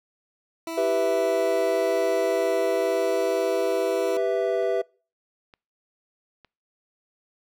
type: tone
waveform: 20% pulse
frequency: 329.6 Hz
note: E4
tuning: in tune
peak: -25 dBFS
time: 0.67-4.17 s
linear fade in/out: 2 ms
type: chord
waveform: triangle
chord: E minor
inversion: first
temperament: equal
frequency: 392 / 493.9 / 659.3 Hz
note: G4 / B4 / E5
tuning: 0 / 0 / 0 cents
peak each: -24 / -24 / -23 dBFS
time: 0.77-4.82 s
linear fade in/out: 10 ms
type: click train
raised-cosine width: 0.3 ms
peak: -33 dBFS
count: 4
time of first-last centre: 3.72-6.447 s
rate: 1.1 Hz
effects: noise-tail reverb RT60 0.4 s tail -26 dB re dry